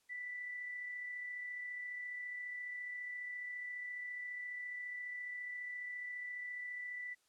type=tone with amplitude modulation; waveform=sine; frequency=1975.5 Hz; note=B6; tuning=in tune; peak=-40 dBFS; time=0.09-7.15 s; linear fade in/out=20 ms; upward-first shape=sine; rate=34.6 Hz; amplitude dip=30%; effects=white hiss -75 dBFS RMS until 7.28 s + low-pass 10000 Hz 12 dB/octave